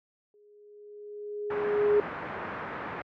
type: tone with exponential growth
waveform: sine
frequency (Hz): 415.3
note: G#4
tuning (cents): 0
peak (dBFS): -18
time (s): 0.34-2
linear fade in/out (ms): 1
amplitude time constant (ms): 360
type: low-pass noise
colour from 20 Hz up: white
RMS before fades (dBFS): -37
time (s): 1.5-3.02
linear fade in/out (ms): 5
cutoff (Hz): 1700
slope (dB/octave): 24
effects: high-pass 100 Hz 12 dB/octave